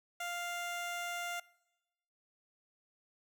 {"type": "tone", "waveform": "15% pulse", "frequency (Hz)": 698.5, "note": "F5", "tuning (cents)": 0, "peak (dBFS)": -31, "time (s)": [0.2, 1.4], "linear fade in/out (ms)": 5, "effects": ["noise-tail reverb RT60 1.0 s tail -23 dB re dry"]}